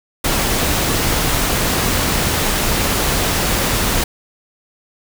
pink noise, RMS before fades -17 dBFS, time 0.24-4.04 s, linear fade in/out 5 ms, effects none

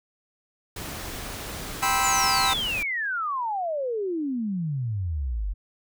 pink noise, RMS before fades -35 dBFS, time 0.76-2.83 s, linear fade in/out 5 ms
sawtooth chord, C major seventh, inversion second, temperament just, 784.9 / 981.1 / 1046.5 / 1308.1 Hz, G5 / B5 / C6 / E6, +2 / -12 / 0 / -14 cents, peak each -22 / -24 / -24 / -22 dBFS, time 1.82-2.54 s, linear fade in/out 10 ms
sine exponential sweep, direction down, 7420 to 43.94 Hz, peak -25 dBFS, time 2.03-5.54 s, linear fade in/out 20 ms
effects none

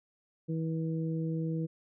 harmonic tone, 161.6 Hz, E3, 34 cents flat, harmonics 1 / 2 / 3, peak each -31 / -37 / -41 dBFS, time 0.48-1.67 s, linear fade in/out 20 ms, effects none

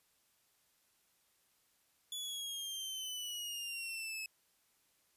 sawtooth exponential sweep, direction down, 3444 to 2582 Hz, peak -37 dBFS, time 2.12-4.26 s, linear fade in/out 2 ms, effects white hiss -74 dBFS RMS until 5.16 s + resampled to 32000 Hz

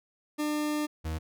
40% pulse tone pair in turn, 300 / 79.46 Hz, D4 / D#2, +37 / +37 cents, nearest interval octave + major seventh, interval 2300 cents, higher first, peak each -27 / -30 dBFS, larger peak first, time 0.38-0.87 / 1.04-1.19 s, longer first, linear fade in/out 20 ms, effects none

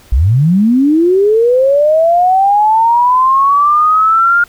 sine linear sweep, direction up, 51.3 to 1419 Hz, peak -6 dBFS, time 0.12-4.44 s, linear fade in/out 5 ms, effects pink hiss -43 dBFS RMS until 4.48 s

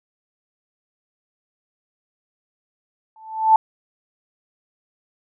sine tone with exponential growth, 880 Hz, A5, in tune, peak -6 dBFS, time 3.16-3.56 s, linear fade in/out 2 ms, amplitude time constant 85 ms, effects none

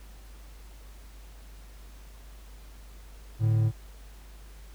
triangle tone pair together, 109.9 / 148.27 Hz, A2 / D3, -2 / +17 cents, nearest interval perfect fourth, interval 519 cents, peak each -19 / -30 dBFS, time 3.39-3.72 s, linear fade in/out 50 ms, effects added 50 Hz sine -45 dBFS peak until 4.74 s + pink hiss -56 dBFS RMS until 4.74 s

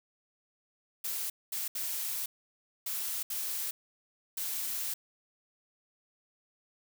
blue noise bursts at uneven times, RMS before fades -35 dBFS, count 6, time 1.04-1.3 / 1.52-1.68 / 1.75-2.26 / 2.86-3.23 / 3.3-3.71 / 4.37-4.94 s, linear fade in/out 5 ms, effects none

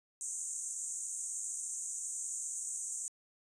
white band-pass noise, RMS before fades -40 dBFS, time 0.21-3.08 s, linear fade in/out 0 ms, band 6400 to 9000 Hz, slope 96 dB/octave, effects resampled to 22050 Hz

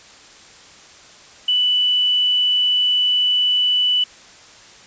sine tone, 2976 Hz, F#7, 9 cents sharp, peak -14 dBFS, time 1.48-4.04 s, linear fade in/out 5 ms, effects white hiss -44 dBFS RMS until 4.86 s + resampled to 16000 Hz

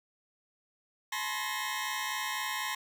20% pulse tone cluster, 857 / 1000 / 1064 / 1862 Hz, A5 / B5 / C6 / A#6, -46 / +21 / +29 / -2 cents, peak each -34 / -35 / -32 / -33 dBFS, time 1.12-2.75 s, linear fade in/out 5 ms, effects none

